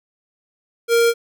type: tone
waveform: square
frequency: 466.2 Hz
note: A#4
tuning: in tune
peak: -13 dBFS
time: 0.88-1.14 s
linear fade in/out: 50 ms
effects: none